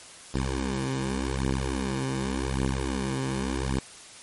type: beating tone pair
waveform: 10% pulse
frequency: 65.9 / 66.77 Hz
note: C2 / C2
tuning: +13 / +36 cents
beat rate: 0.87 Hz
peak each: -21 dBFS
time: 0.34-3.79 s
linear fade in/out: 5 ms
effects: white hiss -46 dBFS RMS until 4.22 s + MP3 48 kbps